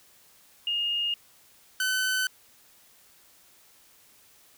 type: tone pair in turn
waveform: sine / sawtooth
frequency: 2842 / 1516.4 Hz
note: F7 / F#6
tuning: +30 / +42 cents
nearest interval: major seventh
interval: 1088 cents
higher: first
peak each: -25 / -21 dBFS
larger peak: second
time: 0.67-1.14 / 1.8-2.27 s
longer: neither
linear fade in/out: 2 ms
effects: white hiss -58 dBFS RMS until 4.57 s